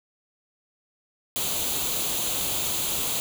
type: noise with comb filter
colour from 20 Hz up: white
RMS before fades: -27 dBFS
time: 1.36-3.2 s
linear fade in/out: 0 ms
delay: 0.28 ms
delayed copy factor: +0.6
effects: none